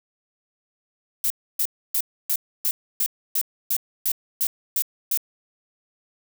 violet noise bursts, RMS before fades -22 dBFS, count 12, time 1.24-5.174 s, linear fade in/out 2 ms, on 62 ms, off 290 ms, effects none

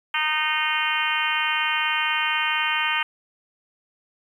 harmonic tone, 308.1 Hz, D#4, 17 cents flat, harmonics 3 / 4 / 5 / 6 / 7 / 8 / 9 / 10, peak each -29 / -29 / -29 / -29 / -29 / -29 / -29 / -29 dBFS, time 0.14-3.03 s, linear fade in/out 5 ms, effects 9-bit

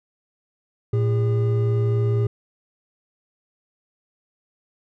triangle tone pair together, 113.8 / 405.5 Hz, A#2 / G#4, -41 / -41 cents, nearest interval octave + minor seventh, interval 2200 cents, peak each -16 / -24 dBFS, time 0.93-2.27 s, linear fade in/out 5 ms, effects none

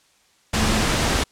sine tone in noise, 216.3 Hz, A3, 29 cents flat, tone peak -25 dBFS, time 0.55-0.82 s, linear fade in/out 10 ms, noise pink, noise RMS -20 dBFS, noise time 0.53-1.24 s, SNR -8 dB, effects white hiss -59 dBFS RMS until 1.31 s + low-pass 8000 Hz 12 dB/octave

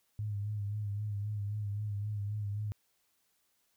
sine tone with vibrato, 103.6 Hz, G#2, 4 cents flat, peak -33 dBFS, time 0.19-2.72 s, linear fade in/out 0 ms, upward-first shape sine, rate 3.8 Hz, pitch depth 47 cents each way, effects white hiss -75 dBFS RMS until 3.76 s

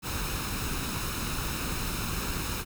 pink noise with comb filter, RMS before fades -32 dBFS, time 0.02-2.65 s, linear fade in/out 50 ms, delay 0.76 ms, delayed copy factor +0.55, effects none

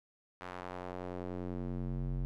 square tone with band-pass filter sweep, 45.18 Hz, F#1, 40 cents flat, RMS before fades -39 dBFS, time 0.41-2.25 s, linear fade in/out 0 ms, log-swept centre 1300 to 110 Hz, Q 0.99, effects none

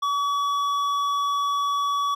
sine tone with hard clipping, 1137 Hz, C#6, 44 cents sharp, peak -23 dBFS, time 0.02-2.15 s, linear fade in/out 10 ms, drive 8 dB, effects none

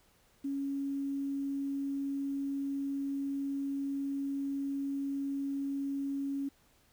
sine tone with quantisation, 277.2 Hz, C#4, in tune, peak -32 dBFS, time 0.44-6.49 s, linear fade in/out 10 ms, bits 10, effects pink hiss -67 dBFS RMS until 6.92 s

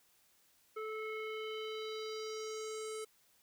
square tone with low-pass filter sweep, 435.4 Hz, A4, 18 cents flat, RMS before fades -42 dBFS, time 0.76-3.05 s, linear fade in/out 10 ms, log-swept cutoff 1700 to 9400 Hz, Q 3.2, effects white hiss -70 dBFS RMS until 3.42 s

